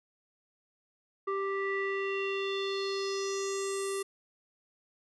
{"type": "tone with low-pass filter sweep", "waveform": "square", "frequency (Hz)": 392, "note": "G4", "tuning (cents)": 0, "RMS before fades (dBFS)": -33, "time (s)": [1.27, 4.03], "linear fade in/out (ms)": 10, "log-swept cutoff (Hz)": [1400, 10000], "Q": 4.2, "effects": []}